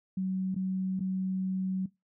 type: tone with dropouts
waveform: sine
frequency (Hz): 188.1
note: F#3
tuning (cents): +29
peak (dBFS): -28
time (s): 0.17-1.86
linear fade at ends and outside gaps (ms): 5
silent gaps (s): 0.546-0.561 / 0.995-1.005
effects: noise-tail reverb RT60 0.2 s tail -20 dB re dry